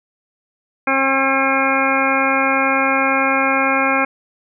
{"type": "harmonic tone", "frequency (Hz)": 269.1, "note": "C4", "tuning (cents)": 49, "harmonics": [1, 2, 3, 4, 5, 6, 8, 9], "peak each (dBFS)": [-22, -22, -22, -22, -22, -22, -22, -22], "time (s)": [0.87, 4.05], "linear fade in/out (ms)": 5, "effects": []}